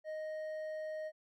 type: tone with hard clipping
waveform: sine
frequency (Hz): 622.3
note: D#5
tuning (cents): 0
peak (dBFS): -40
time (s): 0.04-1.12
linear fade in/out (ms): 50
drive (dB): 5
effects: none